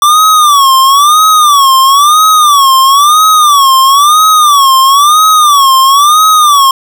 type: tone with vibrato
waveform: square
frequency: 1158 Hz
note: D6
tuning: 25 cents flat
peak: -3 dBFS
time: 0.02-6.71 s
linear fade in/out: 2 ms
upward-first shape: sine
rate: 1 Hz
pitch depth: 160 cents each way
effects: none